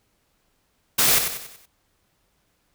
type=noise with echo; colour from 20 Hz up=white; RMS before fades=-18 dBFS; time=0.98-1.19 s; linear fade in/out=10 ms; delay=94 ms; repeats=5; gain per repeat=-7 dB; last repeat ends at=1.66 s; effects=pink hiss -68 dBFS RMS until 2.74 s